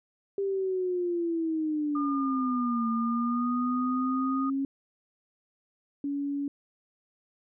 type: linear two-way sweep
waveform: sine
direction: down then up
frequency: 398.1 to 227.4 to 274.8 Hz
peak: -26 dBFS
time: 0.38-4.65 s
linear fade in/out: 2 ms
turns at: 2.88 s
type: tone with pitch glide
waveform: sine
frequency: 1211 to 1237.2 Hz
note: D#6 to D#6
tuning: -47 to -10 cents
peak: -31 dBFS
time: 1.95-4.5 s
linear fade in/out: 5 ms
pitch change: +37 cents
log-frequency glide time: 3.26-3.48 s
type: tone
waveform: sine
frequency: 283.2 Hz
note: C#4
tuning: 37 cents sharp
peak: -28 dBFS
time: 6.04-6.48 s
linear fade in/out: 2 ms
effects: none